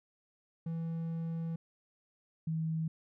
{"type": "tone pair in turn", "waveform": ["triangle", "sine"], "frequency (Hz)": [164.81, 160.58], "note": ["E3", "E3"], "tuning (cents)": [0, -45], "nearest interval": "unison", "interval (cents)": 45, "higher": "first", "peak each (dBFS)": [-32, -31], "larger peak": "second", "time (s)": [[0.66, 1.56], [2.47, 2.88]], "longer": "first", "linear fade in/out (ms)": 5, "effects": []}